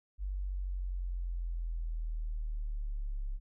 sine linear sweep, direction down, 48.52 to 34 Hz, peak -33 dBFS, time 0.18-3.4 s, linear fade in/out 50 ms, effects none

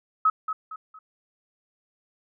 sine tone with echo, 1280 Hz, D#6, 49 cents sharp, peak -16 dBFS, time 0.25-0.3 s, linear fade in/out 5 ms, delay 230 ms, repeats 3, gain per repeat -9 dB, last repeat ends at 0.99 s, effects none

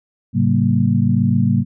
sine tone cluster, 107.3 / 134.4 / 189.4 / 231.1 Hz, A2 / C3 / F#3 / A#3, -43 / +47 / +41 / -15 cents, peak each -18 dBFS, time 0.33-1.65 s, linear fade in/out 50 ms, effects none

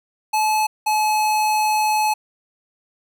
square tone pair in turn, 861 / 856.3 Hz, A5 / A5, -38 / -47 cents, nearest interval unison, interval 9 cents, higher first, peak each -17 dBFS, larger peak neither, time 0.33-0.67 / 0.86-2.14 s, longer second, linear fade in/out 10 ms, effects none

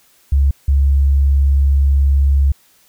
sine tone pair in turn, 69.3 / 69.3 Hz, C#2 / C#2, 0 / 0 cents, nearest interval unison, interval 0 cents, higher neither, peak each -9 dBFS, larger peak neither, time 0.32-0.51 / 0.68-2.52 s, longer second, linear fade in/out 5 ms, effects white hiss -53 dBFS RMS until 2.88 s

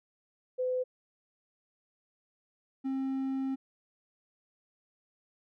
sine / triangle tone pair in turn, 507 / 266.9 Hz, B4 / C4, +45 / +35 cents, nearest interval major seventh, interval 1110 cents, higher first, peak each -28 dBFS, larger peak neither, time 0.58-0.84 / 2.84-3.56 s, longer second, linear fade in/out 20 ms, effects none

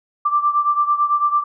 sine beating tone pair, 1174.7 / 1183.7 Hz, D6 / D6, 0 / +13 cents, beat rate 9 Hz, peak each -16 / -20 dBFS, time 0.25-1.44 s, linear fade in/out 10 ms, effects none

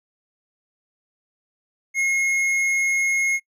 sine tone with tanh clipping, 2159 Hz, C#7, 46 cents flat, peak -20 dBFS, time 1.94-3.4 s, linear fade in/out 50 ms, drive 10 dB, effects noise-tail reverb RT60 0.1 s tail -23 dB re dry

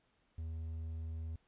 triangle tone with quantisation, 80.7 Hz, E2, 36 cents flat, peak -37 dBFS, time 0.38-1.36 s, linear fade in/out 5 ms, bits 11, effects pink hiss -75 dBFS RMS until 1.47 s + resampled to 8000 Hz

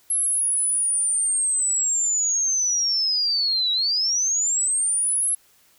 sine linear two-way sweep, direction down then up, 11100 to 3840 to 11100 Hz, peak -19 dBFS, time 0.1-5.35 s, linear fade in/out 5 ms, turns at 3.72 s, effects white hiss -58 dBFS RMS until 5.78 s

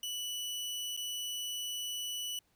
sawtooth tone with dropouts, 2960 Hz, F#7, in tune, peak -33 dBFS, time 0.03-2.39 s, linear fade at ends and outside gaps 2 ms, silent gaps 0.966-0.974 s, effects pink hiss -73 dBFS RMS until 2.55 s

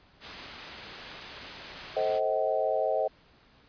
white low-pass noise, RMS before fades -45 dBFS, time 0.2-2.21 s, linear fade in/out 50 ms, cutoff 4300 Hz, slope 12 dB/octave
sine chord, A diminished seventh, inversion none, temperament just, 440 / 528 / 633.6 / 760.3 Hz, A4 / C5 / Eb5 / Gb5, 0 / +16 / +31 / +47 cents, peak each -33 / -30 / -28 / -32 dBFS, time 1.96-3.08 s, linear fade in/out 10 ms
effects pink hiss -60 dBFS RMS until 3.68 s + resampled to 11025 Hz

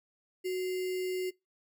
sine tone with sample-and-hold, 369.4 Hz, F#4, 3 cents flat, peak -30 dBFS, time 0.44-1.31 s, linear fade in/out 20 ms, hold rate 2450 Hz, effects noise-tail reverb RT60 0.2 s tail -23 dB re dry

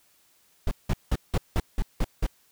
brown noise bursts, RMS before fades -23 dBFS, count 8, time 0.67-2.266 s, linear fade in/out 2 ms, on 42 ms, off 180 ms, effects white hiss -63 dBFS RMS until 2.51 s

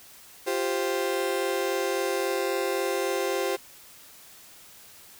35% pulse chord, F suspended second, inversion none, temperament just, 349.2 / 392.9 / 523.8 Hz, F4 / G4 / C5, 0 / +4 / +2 cents, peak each -30 / -27 / -28 dBFS, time 0.46-3.57 s, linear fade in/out 20 ms, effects white hiss -50 dBFS RMS until 5.19 s

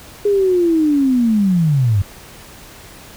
sine linear sweep, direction down, 415.3 to 92.5 Hz, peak -11 dBFS, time 0.25-2.02 s, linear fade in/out 5 ms, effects pink hiss -39 dBFS RMS until 3.16 s

